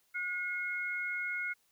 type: tone pair together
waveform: sine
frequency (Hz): 1445 / 2160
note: F#6 / C#7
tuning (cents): -41 / -45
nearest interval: perfect fifth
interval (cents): 696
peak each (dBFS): -37 / -35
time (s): 0.14-1.54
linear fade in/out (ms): 20
effects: white hiss -72 dBFS RMS until 1.71 s